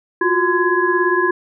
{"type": "tone cluster", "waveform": "sine", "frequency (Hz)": [350.1, 367.5, 1026, 1672], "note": ["F4", "F#4", "C6", "G#6"], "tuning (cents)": [4, -12, -34, 11], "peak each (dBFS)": -19, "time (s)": [0.21, 1.31], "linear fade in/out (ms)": 5, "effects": []}